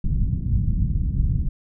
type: low-pass noise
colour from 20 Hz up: pink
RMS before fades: -21 dBFS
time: 0.04-1.49 s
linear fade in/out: 5 ms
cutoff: 170 Hz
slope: 24 dB/octave
effects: none